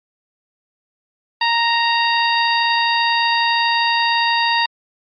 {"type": "harmonic tone with a mistuned harmonic", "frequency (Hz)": 932.3, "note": "A#5", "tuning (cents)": 0, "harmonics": [1, 2, 3, 4, 5], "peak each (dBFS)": [-17, -20, -22, -23, -24], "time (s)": [1.41, 4.66], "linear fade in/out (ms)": 5, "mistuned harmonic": 3, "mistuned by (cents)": -16, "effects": ["MP3 32 kbps"]}